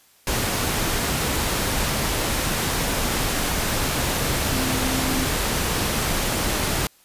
sine tone in noise, 259.9 Hz, C4, 11 cents flat, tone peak -26 dBFS, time 4.52-5.26 s, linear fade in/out 2 ms, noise pink, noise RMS -23 dBFS, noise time 0.27-6.87 s, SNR -6 dB, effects white hiss -56 dBFS RMS until 7.04 s + resampled to 32000 Hz

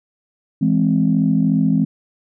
sine chord, E augmented, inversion none, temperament equal, 164.81 / 207.7 / 261.6 Hz, E3 / G#3 / B#3, 0 / 0 / 0 cents, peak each -17 dBFS, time 0.61-1.85 s, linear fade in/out 10 ms, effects tanh soft clip ceiling -4 dBFS

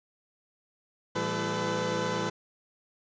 20% pulse tone cluster, 112.8 / 167.3 / 197 / 434.1 / 503 Hz, A2 / E3 / G3 / A4 / B4, +44 / +26 / +9 / -23 / +32 cents, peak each -33 / -30 / -31 / -31 / -27 dBFS, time 1.15-2.3 s, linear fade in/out 10 ms, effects resampled to 16000 Hz + 9-bit

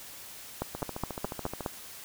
two click trains, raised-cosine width 1 ms, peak -16 / -21 dBFS, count 6 / 13, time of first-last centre 0.62-1.662 / 0.75-1.607 s, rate 4.8 / 14 Hz, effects white hiss -46 dBFS RMS until 2.04 s

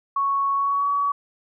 sine tone with pitch glide, 1108.7 to 1133.3 Hz, C#6 to C#6, 0 to +38 cents, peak -19 dBFS, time 0.16-1.12 s, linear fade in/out 5 ms, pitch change +38 cents, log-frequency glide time 0.54-0.89 s, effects none

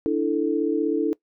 sine chord, D suspended second, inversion none, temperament equal, 293.7 / 329.6 / 440 Hz, D4 / E4 / A4, 0 / 0 / 0 cents, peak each -24 dBFS, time 0.06-1.13 s, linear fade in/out 0 ms, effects noise-tail reverb RT60 0.1 s tail -21 dB re dry

